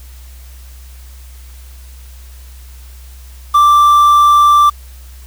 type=tone with quantisation; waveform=triangle; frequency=1175 Hz; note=D6; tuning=1 cent sharp; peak=-3 dBFS; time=3.54-4.7 s; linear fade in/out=10 ms; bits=5; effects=added 63 Hz sine -32 dBFS peak until 5.26 s + white hiss -44 dBFS RMS until 5.26 s